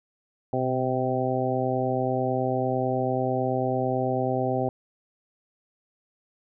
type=harmonic tone with a mistuned harmonic; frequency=129.1 Hz; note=C3; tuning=23 cents flat; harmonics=1 / 2 / 3 / 4 / 5 / 6; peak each=-30 / -30 / -30 / -30 / -30 / -30 dBFS; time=0.53-4.69 s; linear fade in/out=2 ms; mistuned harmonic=1; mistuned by=-36 cents; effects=none